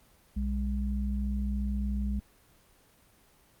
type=tone pair together; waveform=sine; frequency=61.3 / 204.4 Hz; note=B1 / G#3; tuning=-12 / -27 cents; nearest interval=octave + major sixth; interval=2085 cents; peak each=-29 / -33 dBFS; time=0.36-2.2 s; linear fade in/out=10 ms; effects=pink hiss -62 dBFS RMS until 3.6 s + Opus 24 kbps